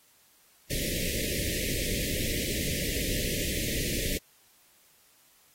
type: band-stop noise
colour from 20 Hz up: pink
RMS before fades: -31 dBFS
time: 0.7-4.18 s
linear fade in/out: 10 ms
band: 600 to 1800 Hz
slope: 96 dB/octave
effects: white hiss -62 dBFS RMS until 5.54 s + AAC 48 kbps